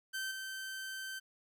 sawtooth tone with level steps, 1548 Hz, G6, 22 cents flat, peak -33 / -37 dBFS, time 0.13-1.2 s, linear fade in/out 20 ms, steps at 0.31 s, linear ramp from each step 5 ms, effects none

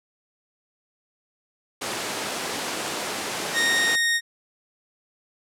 pink high-pass noise, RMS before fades -29 dBFS, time 1.81-3.96 s, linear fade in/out 10 ms, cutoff 300 Hz, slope 12 dB/octave
sawtooth tone, 1858 Hz, A#6, 6 cents flat, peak -16 dBFS, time 3.53-4.21 s, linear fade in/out 50 ms
effects low-pass 10000 Hz 12 dB/octave

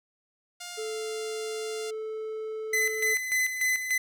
5% pulse tone with pitch glide, 706 to 696.7 Hz, F5 to F5, +19 to -4 cents, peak -26 dBFS, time 0.6-1.91 s, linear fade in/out 10 ms, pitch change -23 cents, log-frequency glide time 0.73-0.85 s
triangle tone, 437 Hz, A4, 12 cents flat, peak -30 dBFS, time 0.77-3.15 s, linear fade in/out 20 ms
45% pulse tone with tremolo, 2022 Hz, B6, 40 cents sharp, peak -23 dBFS, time 2.73-3.98 s, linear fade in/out 5 ms, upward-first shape square, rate 3.4 Hz, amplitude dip 60%
effects none

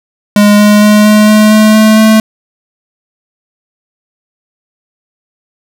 square tone with pitch steps, 206.7 / 208.4 / 210.1 / 211.8 / 213.5 / 215.2 / 217 / 218.7 Hz, G#3 / G#3 / G#3 / G#3 / G#3 / A3 / A3 / A3, -8 / +6 / +20 / +34 / +48 / -38 / -24 / -10 cents, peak -3 dBFS, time 0.36-2.2 s, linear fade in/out 2 ms, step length 230 ms, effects none

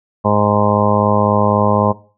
harmonic tone, 103.8 Hz, G#2, in tune, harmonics 1 / 2 / 3 / 4 / 5 / 6 / 7 / 8 / 9 / 10, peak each -19 / -17 / -28 / -22 / -19 / -19 / -27 / -21 / -21 / -19 dBFS, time 0.24-1.93 s, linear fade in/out 20 ms, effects noise-tail reverb RT60 0.4 s tail -19 dB re dry

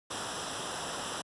pink noise with comb filter, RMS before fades -37 dBFS, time 0.1-1.22 s, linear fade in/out 10 ms, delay 0.45 ms, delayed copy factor -0.7, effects high-pass 80 Hz 12 dB/octave + resampled to 24000 Hz

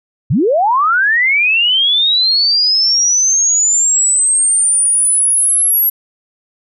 sine linear sweep, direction up, 96 to 11620 Hz, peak -9 dBFS, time 0.3-5.9 s, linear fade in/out 10 ms, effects none

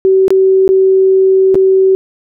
sine tone with dropouts, 381.3 Hz, G4, 48 cents flat, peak -5 dBFS, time 0.05-1.95 s, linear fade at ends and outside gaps 0 ms, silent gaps 0.281-0.305 / 0.678-0.69 / 1.545-1.554 s, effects none

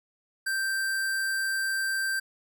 square tone, 1568 Hz, G6, in tune, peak -27 dBFS, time 0.46-2.2 s, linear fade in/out 10 ms, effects none

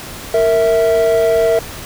triangle tone pair together, 462.1 / 655 Hz, A#4 / E5, -15 / -11 cents, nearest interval tritone, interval 604 cents, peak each -11 dBFS, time 0.34-1.59 s, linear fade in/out 2 ms, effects pink hiss -30 dBFS RMS until 1.85 s

